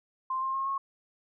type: tone with pitch steps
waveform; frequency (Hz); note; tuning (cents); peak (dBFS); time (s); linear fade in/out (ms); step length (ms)
sine; 1046.5 / 1061.1 / 1075.9 / 1090.9; C6 / C6 / C6 / C#6; 0 / +24 / +48 / -28; -28; 0.3-0.78; 5; 120
effects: none